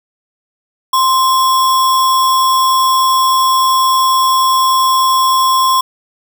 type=tone with sample-and-hold; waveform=sine; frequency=1046.5 Hz; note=C6; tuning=in tune; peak=-8 dBFS; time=0.93-5.81 s; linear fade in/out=5 ms; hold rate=4410 Hz; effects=none